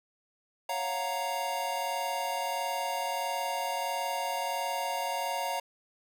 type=chord; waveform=square; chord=Gb major seventh; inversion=second; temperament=equal; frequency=554.4 / 698.5 / 740 / 932.3 Hz; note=Db5 / F5 / Gb5 / Bb5; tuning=0 / 0 / 0 / 0 cents; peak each=-39 / -37 / -39 / -34 dBFS; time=0.69-5.6 s; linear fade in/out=5 ms; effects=none